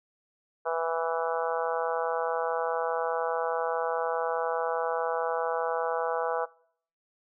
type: harmonic tone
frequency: 164.81 Hz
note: E3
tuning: in tune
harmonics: 3 / 4 / 5 / 6 / 7 / 8 / 9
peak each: -30 / -32 / -34 / -36 / -37 / -38 / -39 dBFS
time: 0.65-6.46 s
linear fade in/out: 20 ms
effects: noise-tail reverb RT60 0.6 s tail -23 dB re dry